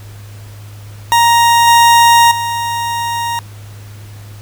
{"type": "tone with level steps", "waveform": "40% pulse", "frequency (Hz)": 936, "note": "A#5", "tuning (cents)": 7, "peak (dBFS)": [-6, -4, -15], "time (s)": [1.12, 3.39], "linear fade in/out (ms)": 0, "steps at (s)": [1.67, 2.31], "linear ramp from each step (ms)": 5, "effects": ["added 103 Hz sine -30 dBFS peak until 4.41 s", "pink hiss -41 dBFS RMS until 4.41 s"]}